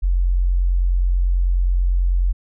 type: tone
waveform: sine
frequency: 44.63 Hz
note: F1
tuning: 38 cents sharp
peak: -14 dBFS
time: 0.02-2.33 s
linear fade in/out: 20 ms
effects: none